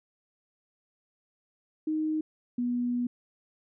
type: tone pair in turn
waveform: sine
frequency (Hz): 311.1 / 243.7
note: D#4 / B3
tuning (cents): 0 / -23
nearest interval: major third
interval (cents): 423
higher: first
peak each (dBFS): -26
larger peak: neither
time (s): 1.87-2.21 / 2.58-3.07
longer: second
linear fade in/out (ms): 5
effects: none